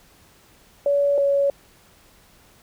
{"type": "tone pair in turn", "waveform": "sine", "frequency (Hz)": [568, 560.5], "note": ["C#5", "C#5"], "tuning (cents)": [42, 19], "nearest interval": "unison", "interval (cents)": 23, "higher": "first", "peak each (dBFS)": -16, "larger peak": "neither", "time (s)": [[0.86, 1.18], [1.18, 1.5]], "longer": "neither", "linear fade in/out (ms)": 2, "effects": ["pink hiss -54 dBFS RMS until 2.62 s"]}